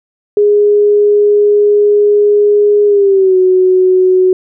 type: tone with pitch glide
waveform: sine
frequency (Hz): 413.6 to 370.6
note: G#4 to F#4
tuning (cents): -7 to +3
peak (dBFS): -5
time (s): 0.37-4.33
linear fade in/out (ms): 2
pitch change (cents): -190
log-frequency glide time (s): 2.86-3.37
effects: none